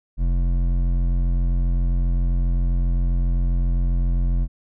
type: tone with hard clipping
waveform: sine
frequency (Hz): 43.77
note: F1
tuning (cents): +5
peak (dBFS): -19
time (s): 0.17-4.48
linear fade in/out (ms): 50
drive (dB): 10
effects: none